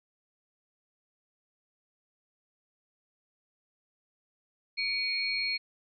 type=tone cluster; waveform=sine; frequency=2252 / 2432 / 4275 Hz; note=C#7 / D#7 / C8; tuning=+27 / -40 / +36 cents; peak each=-32 / -38 / -31 dBFS; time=4.77-5.58 s; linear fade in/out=20 ms; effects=none